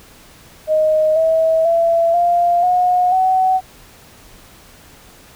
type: tone with pitch steps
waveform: sine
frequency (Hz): 622.3 / 646.1 / 670.8 / 696.5 / 723.1 / 750.8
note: D#5 / E5 / E5 / F5 / F#5 / F#5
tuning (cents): 0 / -35 / +30 / -5 / -40 / +25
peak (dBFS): -11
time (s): 0.67-3.61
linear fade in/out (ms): 50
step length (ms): 490
effects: pink hiss -44 dBFS RMS until 5.35 s